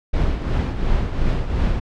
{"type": "noise with tremolo", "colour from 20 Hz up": "brown", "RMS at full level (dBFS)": -17, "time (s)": [0.13, 1.8], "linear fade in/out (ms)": 10, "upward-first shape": "triangle", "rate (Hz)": 2.8, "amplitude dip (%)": 60, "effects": ["low-pass 4000 Hz 12 dB/octave"]}